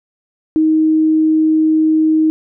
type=tone; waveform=sine; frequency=314.3 Hz; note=D#4; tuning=18 cents sharp; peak=-9 dBFS; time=0.56-2.3 s; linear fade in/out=0 ms; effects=none